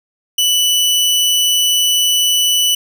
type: tone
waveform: sawtooth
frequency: 2972 Hz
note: F#7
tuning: 7 cents sharp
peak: -8 dBFS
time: 0.38-2.75 s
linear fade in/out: 5 ms
effects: 8-bit